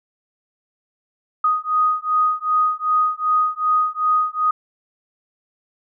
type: beating tone pair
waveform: sine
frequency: 1244.5 / 1247.1 Hz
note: D#6 / D#6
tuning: 0 / +4 cents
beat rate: 2.6 Hz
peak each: -19 dBFS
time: 1.44-4.51 s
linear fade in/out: 5 ms
effects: none